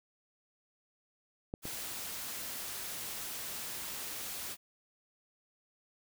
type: clicks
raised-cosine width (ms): 2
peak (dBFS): -24 / -28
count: 2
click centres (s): 1.539 / 1.654
type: noise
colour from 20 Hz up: white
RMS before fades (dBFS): -41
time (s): 1.62-4.57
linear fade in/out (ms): 50
effects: none